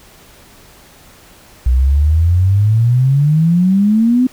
sine exponential sweep, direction up, 60.4 to 258.7 Hz, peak -8 dBFS, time 1.66-4.27 s, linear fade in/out 5 ms, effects pink hiss -43 dBFS RMS until 4.32 s

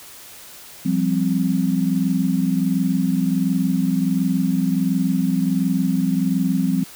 sine chord, F suspended second, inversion none, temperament equal, 174.61 / 196 / 261.6 Hz, F3 / G3 / C4, 0 / 0 / 0 cents, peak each -21 dBFS, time 0.85-6.84 s, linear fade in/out 10 ms, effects white hiss -41 dBFS RMS until 6.95 s

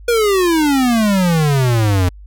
square exponential sweep, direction down, 484.9 to 87.31 Hz, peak -12 dBFS, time 0.08-2.09 s, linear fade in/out 5 ms, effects added 50 Hz sine -34 dBFS peak until 2.26 s

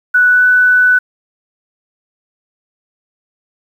sine tone with pitch glide, 1480 to 1492.9 Hz, F#6 to F#6, 0 to +15 cents, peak -6 dBFS, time 0.14-0.99 s, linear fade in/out 10 ms, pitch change +15 cents, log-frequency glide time 0.29-0.44 s, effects 7-bit

